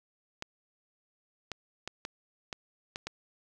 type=clicks; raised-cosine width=0.2 ms; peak=-19 dBFS; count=7; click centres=0.424 / 1.517 / 1.876 / 2.051 / 2.528 / 2.959 / 3.07 s; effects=none